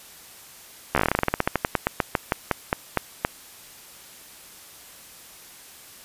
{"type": "slowing click train", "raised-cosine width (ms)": 0.5, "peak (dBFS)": -4, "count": 27, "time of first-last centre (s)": [0.95, 3.249], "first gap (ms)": 13, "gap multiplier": 1.13, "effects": ["white hiss -46 dBFS RMS until 6.04 s", "resampled to 32000 Hz"]}